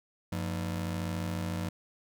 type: ring-modulated tone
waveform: 35% pulse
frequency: 134.9 Hz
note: C#3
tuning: 47 cents flat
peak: -27 dBFS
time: 0.32-1.69 s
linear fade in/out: 5 ms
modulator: 40.5 Hz
effects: none